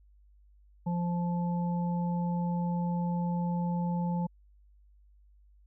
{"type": "harmonic tone", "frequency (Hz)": 174, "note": "F3", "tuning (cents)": -6, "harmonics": [1, 3, 5], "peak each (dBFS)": [-28, -42, -38], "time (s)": [0.86, 4.27], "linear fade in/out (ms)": 10, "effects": ["added 50 Hz sine -57 dBFS peak until 5.66 s"]}